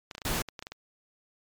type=clicks; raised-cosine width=0.2 ms; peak=-22 dBFS; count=12; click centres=0.112 / 0.151 / 0.181 / 0.218 / 0.279 / 0.322 / 0.358 / 0.487 / 0.592 / 0.625 / 0.669 / 0.72 s
type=noise; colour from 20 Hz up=pink; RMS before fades=-30 dBFS; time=0.25-0.42 s; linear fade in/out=2 ms
effects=MP3 96 kbps